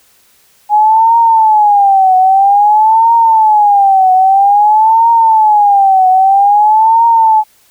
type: tone with vibrato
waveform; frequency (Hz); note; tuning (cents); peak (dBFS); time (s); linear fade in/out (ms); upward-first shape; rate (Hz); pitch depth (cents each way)
sine; 830.6; G#5; 0; -4; 0.69-7.44; 50; triangle; 0.51; 200
effects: white hiss -49 dBFS RMS until 7.7 s

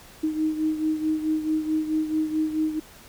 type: beating tone pair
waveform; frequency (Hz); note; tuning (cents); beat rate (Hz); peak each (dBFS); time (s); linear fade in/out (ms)
sine; 311.1 / 315.7; D#4 / D#4; 0 / +25; 4.6; -23 / -29; 0.23-2.8; 10
effects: pink hiss -48 dBFS RMS until 3.08 s

